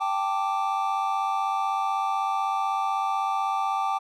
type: chord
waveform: triangle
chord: G suspended second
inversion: none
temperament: equal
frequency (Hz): 784 / 880 / 1174.7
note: G5 / A5 / D6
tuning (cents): 0 / 0 / 0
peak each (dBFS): -25 / -28 / -26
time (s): 0-3.99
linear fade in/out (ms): 20
effects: none